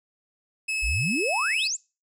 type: tone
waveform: 40% pulse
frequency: 2589 Hz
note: E7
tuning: 32 cents flat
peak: -24 dBFS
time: 0.68-1.68 s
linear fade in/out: 10 ms
type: exponential sweep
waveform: sine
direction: up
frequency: 44.42 to 7900 Hz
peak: -25 dBFS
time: 0.82-1.77 s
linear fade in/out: 20 ms
effects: noise-tail reverb RT60 0.3 s tail -24 dB re dry + low-pass 12000 Hz 12 dB/octave